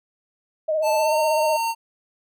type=tone with vibrato; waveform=sine; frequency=622.3 Hz; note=D#5; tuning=in tune; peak=-19 dBFS; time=0.68-1.57 s; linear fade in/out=10 ms; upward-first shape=sine; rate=16 Hz; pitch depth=46 cents each way
type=tone with pitch glide; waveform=square; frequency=880 to 913.7 Hz; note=A5 to A#5; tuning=0 to -35 cents; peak=-22 dBFS; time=0.82-1.75 s; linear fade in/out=50 ms; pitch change=+65 cents; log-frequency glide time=0.96-1.15 s
effects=none